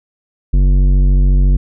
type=tone with tanh clipping; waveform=sine; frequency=47 Hz; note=F#1; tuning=28 cents sharp; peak=-9 dBFS; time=0.53-1.57 s; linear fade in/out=10 ms; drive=12 dB; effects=none